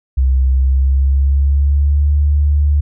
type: tone with pitch glide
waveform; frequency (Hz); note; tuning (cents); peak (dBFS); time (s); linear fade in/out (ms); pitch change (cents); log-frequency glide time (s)
sine; 65.41 to 73; C2 to D2; 0 to -10; -9; 0.17-2.81; 10; +190; 0.52-2.11
effects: none